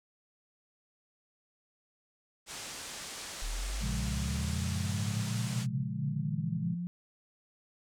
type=low-pass noise; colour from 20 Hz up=white; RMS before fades=-43 dBFS; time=2.46-5.67 s; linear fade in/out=50 ms; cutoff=8600 Hz; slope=24 dB/octave
type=linear sweep; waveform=sine; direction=up; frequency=35.87 to 177.5 Hz; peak=-33 dBFS; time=3.42-6.87 s; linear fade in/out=0 ms
type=chord; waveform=sine; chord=Bb minor seventh; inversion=none; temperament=equal; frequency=116.54 / 138.59 / 174.61 / 207.7 Hz; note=Bb2 / Db3 / F3 / Ab3; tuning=0 / 0 / 0 / 0 cents; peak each=-39 dBFS; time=3.81-6.75 s; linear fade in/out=10 ms
effects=none